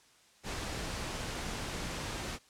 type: tone in noise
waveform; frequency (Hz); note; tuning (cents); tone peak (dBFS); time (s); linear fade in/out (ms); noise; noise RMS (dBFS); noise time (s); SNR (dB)
sine; 174.61; F3; 0; -45; 1.73-1.98; 50; pink; -38; 0.43-2.39; -10
effects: white hiss -63 dBFS RMS until 2.49 s + low-pass 8000 Hz 12 dB/octave